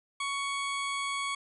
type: tone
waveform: 20% pulse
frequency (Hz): 1115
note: C#6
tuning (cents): +10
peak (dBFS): -26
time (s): 0.2-1.35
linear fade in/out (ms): 5
effects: resampled to 24000 Hz